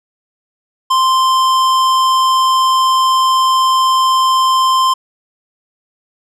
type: tone with hard clipping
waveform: sine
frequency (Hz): 1044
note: C6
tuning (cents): -4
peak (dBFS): -11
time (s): 0.9-4.94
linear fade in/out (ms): 10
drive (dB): 14
effects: none